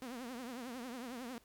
sawtooth tone with vibrato, 246.6 Hz, B3, 2 cents flat, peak -39 dBFS, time 0.02-1.38 s, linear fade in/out 0 ms, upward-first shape triangle, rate 11 Hz, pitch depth 160 cents each way, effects pink hiss -68 dBFS RMS until 1.44 s

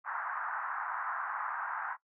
white band-pass noise, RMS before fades -37 dBFS, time 0.04-1.97 s, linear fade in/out 50 ms, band 810 to 1600 Hz, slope 48 dB/octave, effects noise-tail reverb RT60 0.1 s tail -17 dB re dry

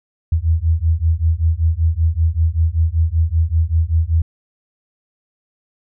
sine beating tone pair, 79.1 / 84.3 Hz, D#2 / E2, +29 / +39 cents, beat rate 5.2 Hz, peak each -16 dBFS, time 0.32-4.22 s, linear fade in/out 5 ms, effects none

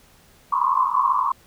white band-pass noise, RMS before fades -20 dBFS, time 0.52-1.32 s, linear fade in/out 5 ms, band 1000 to 1100 Hz, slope 96 dB/octave, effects pink hiss -54 dBFS RMS until 1.46 s

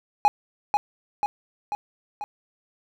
triangle tone with echo, 830.6 Hz, G#5, in tune, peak -11 dBFS, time 0.25-0.28 s, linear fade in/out 0 ms, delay 490 ms, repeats 4, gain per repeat -4 dB, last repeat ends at 2.24 s, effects none

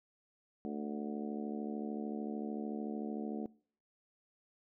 harmonic tone with a mistuned harmonic, 73.42 Hz, D2, in tune, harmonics 3 / 4 / 5 / 6 / 7 / 8 / 9 / 10, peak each -40 / -43 / -46 / -46 / -56 / -52 / -61 / -50 dBFS, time 0.65-3.46 s, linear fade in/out 0 ms, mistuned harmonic 9, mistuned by -21 cents, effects noise-tail reverb RT60 0.5 s tail -23 dB re dry

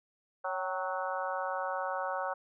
harmonic tone with a mistuned harmonic, 185 Hz, F#3, in tune, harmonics 3 / 4 / 5 / 6 / 7 / 8, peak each -37 / -38 / -39 / -40 / -40 / -41 dBFS, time 0.44-2.34 s, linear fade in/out 10 ms, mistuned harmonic 4, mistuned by +52 cents, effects none

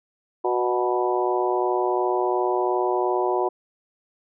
harmonic tone with a mistuned harmonic, 122.8 Hz, B2, 9 cents flat, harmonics 3 / 4 / 5 / 6 / 7 / 8, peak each -23 / -30 / -29 / -27 / -30 / -28 dBFS, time 0.44-3.49 s, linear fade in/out 10 ms, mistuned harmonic 7, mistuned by +17 cents, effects none

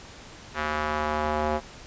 square tone with band-pass filter sweep, 76.1 Hz, D#2, 38 cents flat, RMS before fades -27 dBFS, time 0.54-1.61 s, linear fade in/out 50 ms, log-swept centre 1500 to 710 Hz, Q 1.4, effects pink hiss -45 dBFS RMS until 1.86 s + resampled to 16000 Hz

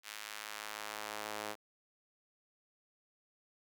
sawtooth tone with high-pass filter sweep, 106.1 Hz, G#2, 38 cents sharp, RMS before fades -44 dBFS, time 0.03-1.56 s, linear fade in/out 50 ms, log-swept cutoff 2000 to 520 Hz, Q 0.79, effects none

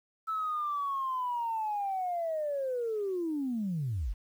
sine linear sweep, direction down, 1318.5 to 38.05 Hz, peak -29 dBFS, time 0.27-4.14 s, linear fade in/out 20 ms, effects tanh soft clip ceiling -25 dBFS + 10-bit

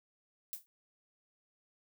violet noise with exponential decay, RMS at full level -37 dBFS, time 0.53-0.66 s, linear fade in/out 0 ms, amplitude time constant 27 ms, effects none

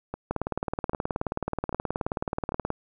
two click trains, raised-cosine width 1 ms, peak -18 / -13 dBFS, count 4 / 46, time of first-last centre 0.14-2.521 / 0.31-2.704 s, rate 1.26 / 18.8 Hz, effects none

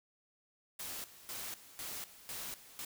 white noise with tremolo, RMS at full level -43 dBFS, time 0.79-2.85 s, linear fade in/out 5 ms, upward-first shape square, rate 2 Hz, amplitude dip 80%, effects none

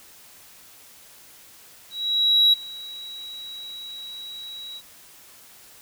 sine tone with ADSR envelope, 3878 Hz, B7, 32 cents flat, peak -11 dBFS, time 1.9-4.82 s, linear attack 630 ms, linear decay 12 ms, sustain -23 dB, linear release 54 ms, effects tanh soft clip ceiling -10 dBFS + white hiss -49 dBFS RMS until 5.81 s

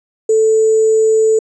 sine tone with sample-and-hold, 440 Hz, A4, in tune, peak -8 dBFS, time 0.29-1.39 s, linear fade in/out 5 ms, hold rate 7350 Hz, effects resampled to 24000 Hz

